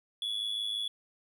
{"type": "tone with amplitude modulation", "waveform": "triangle", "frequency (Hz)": 3403, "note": "G#7", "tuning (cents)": 41, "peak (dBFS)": -27, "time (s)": [0.22, 0.88], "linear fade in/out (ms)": 2, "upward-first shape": "sine", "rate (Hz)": 106, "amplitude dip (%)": 65, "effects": []}